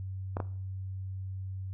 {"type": "clicks", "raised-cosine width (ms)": 1, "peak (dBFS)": -19, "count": 2, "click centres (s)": [0.369, 0.402], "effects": ["noise-tail reverb RT60 0.5 s tail -17 dB re dry", "added 95 Hz sine -35 dBFS peak until 1.73 s"]}